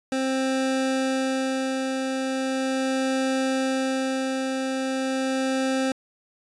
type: tone with tremolo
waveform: 25% pulse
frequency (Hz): 264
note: C4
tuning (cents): +16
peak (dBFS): -18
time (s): 0.12-5.92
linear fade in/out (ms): 2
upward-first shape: sine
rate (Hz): 0.39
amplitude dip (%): 30
effects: resampled to 22050 Hz